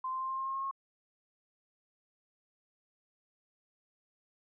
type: tone with pitch steps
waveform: sine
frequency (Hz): 1038 / 1044.6 / 1051.3 / 1058 / 1064.7 / 1071.5 / 1078.3 / 1085.2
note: C6 / C6 / C6 / C6 / C6 / C6 / C#6 / C#6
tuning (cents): -14 / -3 / +8 / +19 / +30 / +41 / -48 / -37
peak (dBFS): -33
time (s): 0.04-0.712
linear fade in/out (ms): 5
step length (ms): 84
effects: none